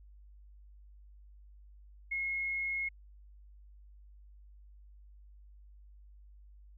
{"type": "tone", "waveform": "sine", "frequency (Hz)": 2164, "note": "C#7", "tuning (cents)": -42, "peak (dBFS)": -32, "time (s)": [2.11, 2.89], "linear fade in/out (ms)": 10, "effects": ["added 50 Hz sine -53 dBFS peak until 6.77 s"]}